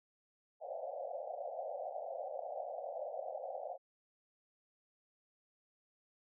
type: band-pass noise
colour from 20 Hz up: pink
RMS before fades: -43 dBFS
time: 0.6-3.78 s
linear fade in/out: 50 ms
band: 520 to 770 Hz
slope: 96 dB/octave
effects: none